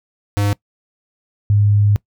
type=tone pair in turn; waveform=square / sine; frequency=101.8 / 102.98 Hz; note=G#2 / G#2; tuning=-34 / -14 cents; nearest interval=unison; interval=20 cents; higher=second; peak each=-15 / -10 dBFS; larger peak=second; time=0.37-0.53 / 1.5-1.96 s; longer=second; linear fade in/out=0 ms; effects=noise-tail reverb RT60 0.1 s tail -22 dB re dry